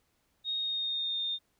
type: tone with pitch glide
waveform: sine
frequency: 3729 to 3644 Hz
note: A#7 to A#7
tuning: 0 to -40 cents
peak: -30 dBFS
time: 0.44-1.39 s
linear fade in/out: 50 ms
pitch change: -40 cents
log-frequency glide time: 0.57-1.21 s
effects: pink hiss -74 dBFS RMS until 1.59 s